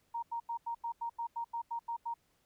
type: tone bursts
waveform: sine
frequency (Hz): 932.3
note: A#5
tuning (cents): 0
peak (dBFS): -34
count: 12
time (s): 0.14-2.141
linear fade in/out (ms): 10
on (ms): 87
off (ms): 87
effects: pink hiss -74 dBFS RMS until 2.45 s